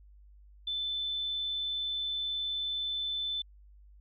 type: tone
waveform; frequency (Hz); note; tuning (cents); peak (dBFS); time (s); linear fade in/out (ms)
sine; 3521; A7; 0; -31; 0.67-3.42; 5
effects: added 50 Hz sine -53 dBFS peak until 4 s